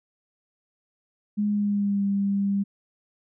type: tone with pitch glide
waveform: sine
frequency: 207.7 to 199.01 Hz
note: G#3 to G3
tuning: 0 to +26 cents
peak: -21 dBFS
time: 1.37-2.64 s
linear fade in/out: 20 ms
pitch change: -74 cents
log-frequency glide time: 1.47-2.04 s
effects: none